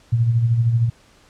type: tone with tremolo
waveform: sine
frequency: 116.54 Hz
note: A#2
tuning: in tune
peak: -12 dBFS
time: 0.12-0.9 s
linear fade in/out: 10 ms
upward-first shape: sine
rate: 13 Hz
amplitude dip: 50%
effects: pink hiss -53 dBFS RMS until 1.29 s + low-pass 8000 Hz 12 dB/octave